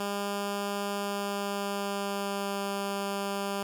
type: tone with pitch glide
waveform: 10% pulse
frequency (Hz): 201.6 to 199.05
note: G3 to G3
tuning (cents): +49 to +27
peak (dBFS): -22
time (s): 0-3.63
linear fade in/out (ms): 2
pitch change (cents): -22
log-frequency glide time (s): 0.97-2.58
effects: none